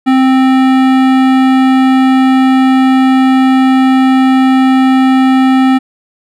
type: tone with hard clipping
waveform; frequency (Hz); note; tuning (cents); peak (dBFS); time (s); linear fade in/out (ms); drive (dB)
sine; 262; C4; +2; -7; 0.06-5.79; 20; 17
effects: none